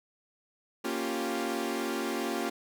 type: chord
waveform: sawtooth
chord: G half-diminished seventh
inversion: first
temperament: equal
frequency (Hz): 233.1 / 277.2 / 349.2 / 392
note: Bb3 / Db4 / F4 / G4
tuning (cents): 0 / 0 / 0 / 0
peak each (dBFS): -32 / -32 / -31 / -33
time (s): 0.84-2.5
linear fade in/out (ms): 10
effects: none